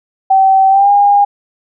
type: tone with pitch glide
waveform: sine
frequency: 770 to 811.1 Hz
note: G5 to G#5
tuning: -31 to -41 cents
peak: -5 dBFS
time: 0.3-1.25 s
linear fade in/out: 10 ms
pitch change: +90 cents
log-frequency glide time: 0.69-0.9 s
effects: none